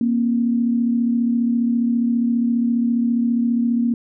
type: tone pair together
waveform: sine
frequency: 235.1 / 269.9 Hz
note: A#3 / C#4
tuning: +15 / -46 cents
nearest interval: major second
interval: 239 cents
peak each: -16 / -25 dBFS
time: 0.01-3.94 s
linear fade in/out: 2 ms
effects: none